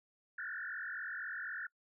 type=tone with frequency modulation; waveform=sine; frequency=1614 Hz; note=G#6; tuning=50 cents flat; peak=-39 dBFS; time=0.38-1.67 s; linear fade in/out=5 ms; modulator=44 Hz; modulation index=4.6; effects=noise-tail reverb RT60 0.1 s tail -25 dB re dry